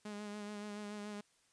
sawtooth tone with vibrato, 207.7 Hz, G#3, in tune, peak -39 dBFS, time 0.05-1.21 s, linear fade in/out 5 ms, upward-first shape sine, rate 7 Hz, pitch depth 27 cents each way, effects white hiss -72 dBFS RMS until 1.52 s + resampled to 22050 Hz

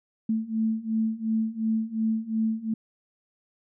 sine beating tone pair, 220 / 222.8 Hz, A3 / A3, 0 / +22 cents, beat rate 2.8 Hz, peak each -28 / -26 dBFS, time 0.29-2.74 s, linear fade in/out 5 ms, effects none

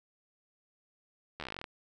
slowing click train, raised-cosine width 0.3 ms, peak -23 dBFS, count 14, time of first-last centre 1.4-1.642 s, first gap 12 ms, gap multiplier 1.07, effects none

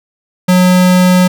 square tone, 182 Hz, F#3, 28 cents flat, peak -6 dBFS, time 0.48-1.28 s, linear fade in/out 10 ms, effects none

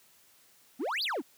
triangle exponential two-way sweep, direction up then down, 220 to 5000 to 220 Hz, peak -28 dBFS, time 0.79-1.22 s, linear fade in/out 20 ms, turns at 1.03 s, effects white hiss -62 dBFS RMS until 1.37 s + high-pass 80 Hz 12 dB/octave

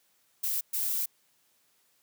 violet noise bursts at uneven times, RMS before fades -30 dBFS, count 2, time 0.43-0.61 / 0.73-1.06 s, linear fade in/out 10 ms, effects white hiss -69 dBFS RMS until 2.02 s + high-pass 100 Hz 12 dB/octave

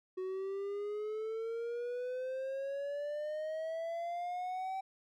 triangle exponential sweep, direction up, 370 to 772 Hz, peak -34 dBFS, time 0.17-4.81 s, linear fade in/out 10 ms, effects none

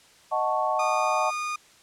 sine chord, D# half-diminished seventh, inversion none, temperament equal, 622.3 / 740 / 880 / 1108.7 Hz, D#5 / F#5 / A5 / C#6, 0 / 0 / 0 / 0 cents, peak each -28 dBFS, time 0.31-1.31 s, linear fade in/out 20 ms
30% pulse tone, 1224 Hz, D#6, 29 cents flat, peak -25 dBFS, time 0.79-1.56 s, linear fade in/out 5 ms
effects white hiss -55 dBFS RMS until 1.82 s + low-pass 8000 Hz 12 dB/octave

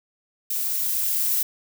violet noise with level ramp, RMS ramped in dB -26 to -22 dBFS, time 0.5-1.43 s, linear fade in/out 5 ms, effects none

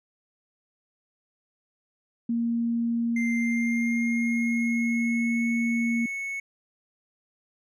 sine tone, 233.3 Hz, A#3, 2 cents sharp, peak -23 dBFS, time 2.29-6.06 s, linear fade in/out 5 ms
triangle tone with pitch glide, 2093 to 2205 Hz, C7 to C#7, 0 to -10 cents, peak -28 dBFS, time 3.16-6.4 s, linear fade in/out 5 ms, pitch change +90 cents, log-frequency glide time 3.35-5.48 s
effects none

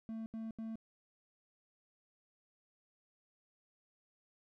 triangle tone bursts, 223.4 Hz, A3, 27 cents sharp, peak -38 dBFS, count 3, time 0.09-0.756 s, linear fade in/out 0 ms, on 170 ms, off 78 ms, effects none

